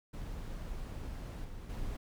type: noise with level steps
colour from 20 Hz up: brown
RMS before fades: -41 / -45 / -39 dBFS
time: 0.13-1.97 s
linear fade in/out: 10 ms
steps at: 1.44 / 1.69 s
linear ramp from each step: 10 ms
effects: none